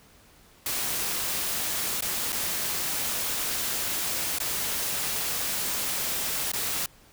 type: noise with dropouts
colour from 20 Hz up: white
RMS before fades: -29 dBFS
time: 0.66-6.86 s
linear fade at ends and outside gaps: 2 ms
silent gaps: 2.008-2.022 / 2.322-2.327 / 4.386-4.401 / 6.518-6.534 s
effects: pink hiss -56 dBFS RMS until 7.12 s